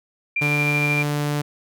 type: tone with tremolo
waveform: sine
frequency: 2380 Hz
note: D7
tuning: 22 cents sharp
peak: -19 dBFS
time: 0.36-1.03 s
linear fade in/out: 5 ms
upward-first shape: square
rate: 13 Hz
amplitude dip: 25%
type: tone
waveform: sawtooth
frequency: 146.83 Hz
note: D3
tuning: in tune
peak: -17 dBFS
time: 0.41-1.42 s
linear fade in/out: 10 ms
effects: none